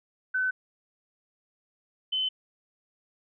sine tone pair in turn, 1514 / 3047 Hz, F#6 / G7, +39 / -50 cents, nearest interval octave, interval 1211 cents, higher second, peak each -24 / -25 dBFS, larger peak first, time 0.34-0.51 / 2.12-2.29 s, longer neither, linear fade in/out 10 ms, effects none

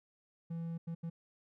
triangle tone bursts at uneven times, 166.5 Hz, E3, 18 cents sharp, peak -35 dBFS, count 3, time 0.5-0.78 / 0.87-0.95 / 1.03-1.1 s, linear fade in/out 10 ms, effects none

